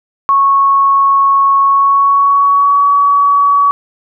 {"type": "tone with pitch glide", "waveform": "sine", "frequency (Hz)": [1103, 1133.4], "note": ["C#6", "C#6"], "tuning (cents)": [-9, 38], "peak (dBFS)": -6, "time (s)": [0.29, 3.71], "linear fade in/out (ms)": 0, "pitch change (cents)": 47, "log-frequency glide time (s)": [1.62, 2.88], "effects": []}